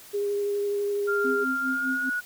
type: tone with vibrato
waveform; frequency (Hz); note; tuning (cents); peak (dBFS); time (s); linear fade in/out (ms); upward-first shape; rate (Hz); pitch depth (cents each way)
sine; 406.8; G#4; -36; -24; 0.13-1.45; 20; sine; 12; 12
type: tone with pitch glide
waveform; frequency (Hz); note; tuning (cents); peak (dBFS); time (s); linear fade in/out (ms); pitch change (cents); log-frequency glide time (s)
sine; 1395 to 1460.1; F6 to F#6; -2 to -23; -25; 1.07-2.21; 20; +79; 1.61-2.1
type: tone with tremolo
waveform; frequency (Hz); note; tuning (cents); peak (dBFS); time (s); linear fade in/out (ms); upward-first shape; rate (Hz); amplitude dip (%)
sine; 261.6; C4; 0; -26; 1.24-2.1; 10; sine; 4.9; 85
effects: white hiss -48 dBFS RMS until 2.25 s